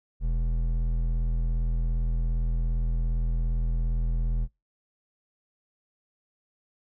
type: tone with hard clipping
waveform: triangle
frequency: 41.29 Hz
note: E1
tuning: 4 cents sharp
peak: -25 dBFS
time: 0.2-4.48 s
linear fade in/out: 50 ms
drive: 12 dB
effects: noise-tail reverb RT60 0.2 s tail -23 dB re dry